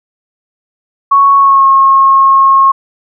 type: tone with pitch glide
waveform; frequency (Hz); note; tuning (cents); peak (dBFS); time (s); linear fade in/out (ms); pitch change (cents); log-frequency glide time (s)
sine; 1108.7 to 1084; C#6 to C#6; 0 to -39; -3; 1.11-2.72; 10; -39; 1.37-1.66
effects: none